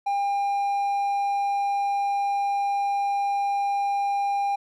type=tone; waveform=triangle; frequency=802 Hz; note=G5; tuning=39 cents sharp; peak=-20 dBFS; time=0.06-4.56 s; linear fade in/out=10 ms; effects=none